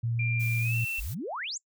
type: tone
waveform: sine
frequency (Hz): 116.54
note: A#2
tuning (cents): 0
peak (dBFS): -26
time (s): 0.03-0.85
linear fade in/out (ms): 10
type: tone with pitch glide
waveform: sine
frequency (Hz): 2381 to 2688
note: D7 to E7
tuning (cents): +23 to +33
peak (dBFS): -30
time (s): 0.19-1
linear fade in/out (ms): 5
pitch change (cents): +210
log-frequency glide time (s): 0.6-0.75
type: noise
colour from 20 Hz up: blue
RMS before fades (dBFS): -43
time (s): 0.39-1.15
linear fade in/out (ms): 20
type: exponential sweep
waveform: sine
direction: up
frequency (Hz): 34.03 to 7900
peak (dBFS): -32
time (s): 0.98-1.58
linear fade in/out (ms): 10
effects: noise-tail reverb RT60 0.1 s tail -24 dB re dry